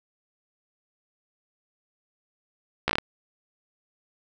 slowing click train, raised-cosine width 0.3 ms, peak -6 dBFS, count 6, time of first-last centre 2.88-2.984 s, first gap 14 ms, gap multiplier 1.2, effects none

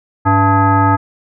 sine tone with frequency modulation, 489.6 Hz, B4, 15 cents flat, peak -8 dBFS, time 0.25-0.97 s, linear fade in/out 20 ms, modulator 388 Hz, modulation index 2.2, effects none

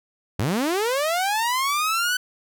sawtooth linear sweep, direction up, 83.9 to 1514 Hz, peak -17 dBFS, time 0.39-2.17 s, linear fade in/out 5 ms, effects none

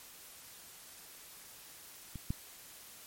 clicks, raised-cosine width 5 ms, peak -30 / -21 dBFS, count 2, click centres 2.157 / 2.305 s, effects white hiss -53 dBFS RMS until 3.06 s + MP3 64 kbps

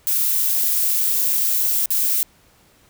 violet noise with dropouts, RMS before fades -19 dBFS, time 0.07-2.23 s, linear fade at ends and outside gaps 0 ms, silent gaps 1.858-1.905 s, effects pink hiss -55 dBFS RMS until 2.89 s

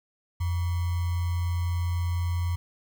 sine tone with sample-and-hold, 87 Hz, F2, 6 cents flat, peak -24 dBFS, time 0.4-2.56 s, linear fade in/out 10 ms, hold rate 1050 Hz, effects none

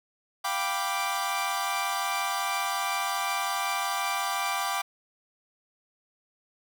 sawtooth chord, G dominant seventh, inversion third, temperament equal, 698.5 / 784 / 987.8 / 1174.7 Hz, F5 / G5 / B5 / D6, 0 / 0 / 0 / 0 cents, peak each -32 / -28 / -31 / -27 dBFS, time 0.44-4.82 s, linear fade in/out 10 ms, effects none

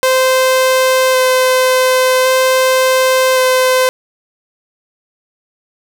sawtooth tone with vibrato, 516 Hz, C5, 24 cents flat, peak -5 dBFS, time 0.03-3.89 s, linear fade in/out 0 ms, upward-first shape square, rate 0.45 Hz, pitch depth 8 cents each way, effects none

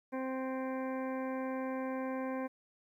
harmonic tone, 261.6 Hz, C4, in tune, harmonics 1 / 2 / 3 / 4 / 6 / 7 / 8 / 9, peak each -37 / -39 / -46 / -45 / -50 / -55 / -55 / -56 dBFS, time 0.12-2.48 s, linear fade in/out 20 ms, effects 12-bit

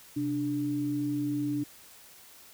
sine tone pair together, 130.81 / 293.7 Hz, C3 / D4, 0 / 0 cents, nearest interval octave + major second, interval 1400 cents, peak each -36 / -28 dBFS, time 0.16-1.64 s, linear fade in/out 10 ms, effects white hiss -53 dBFS RMS until 2.53 s

